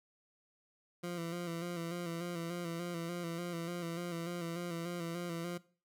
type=tone with vibrato; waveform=20% pulse; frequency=171.2 Hz; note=F3; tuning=34 cents flat; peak=-33 dBFS; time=1.03-5.58 s; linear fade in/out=10 ms; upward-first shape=square; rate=3.4 Hz; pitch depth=38 cents each way; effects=noise-tail reverb RT60 0.4 s tail -19 dB re dry